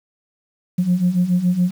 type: beating tone pair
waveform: sine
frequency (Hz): 174.61 / 181.71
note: F3 / F#3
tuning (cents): 0 / -31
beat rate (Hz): 7.1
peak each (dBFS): -19 / -15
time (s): 0.78-1.71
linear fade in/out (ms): 10
effects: tanh soft clip ceiling -9 dBFS + 7-bit